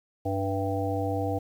harmonic tone with a mistuned harmonic, 98 Hz, G2, in tune, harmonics 1 / 3 / 5 / 7 / 8, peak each -30 / -32 / -32 / -34 / -34 dBFS, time 0.25-1.39 s, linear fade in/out 10 ms, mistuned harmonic 7, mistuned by -40 cents, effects 9-bit

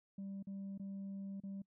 sine tone with dropouts, 196 Hz, G3, in tune, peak -40 dBFS, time 0.18-1.62 s, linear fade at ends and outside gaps 5 ms, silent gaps 0.427-0.47 / 0.778-0.796 / 1.402-1.435 s, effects noise-tail reverb RT60 0.1 s tail -26 dB re dry + tanh soft clip ceiling -41 dBFS

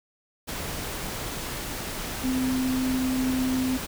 sine tone in noise, 257.9 Hz, C4, 25 cents flat, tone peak -23 dBFS, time 2.23-3.78 s, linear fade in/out 20 ms, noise pink, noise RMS -33 dBFS, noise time 0.47-3.87 s, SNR +7 dB, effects none

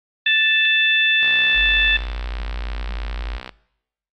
harmonic tone, 880 Hz, A5, in tune, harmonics 2 / 3 / 4, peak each -18 / -18 / -18 dBFS, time 0.26-1.97 s, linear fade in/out 5 ms
click train, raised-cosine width 0.3 ms, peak -16 dBFS, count 144, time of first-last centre 1.23-3.493 s, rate 63.2 Hz
sine tone, 50.4 Hz, G1, 49 cents sharp, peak -23 dBFS, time 1.54-3.41 s, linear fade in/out 50 ms
effects noise-tail reverb RT60 0.8 s tail -21 dB re dry + Opus 32 kbps

